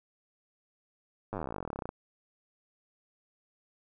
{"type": "slowing click train", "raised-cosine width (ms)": 1, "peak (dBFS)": -22, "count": 30, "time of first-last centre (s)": [1.33, 1.891], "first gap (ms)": 9, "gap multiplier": 1.05, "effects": []}